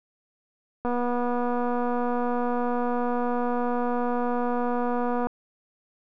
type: click train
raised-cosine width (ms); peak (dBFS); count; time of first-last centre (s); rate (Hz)
1; -15; 1075; 0.85-5.27; 243
effects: none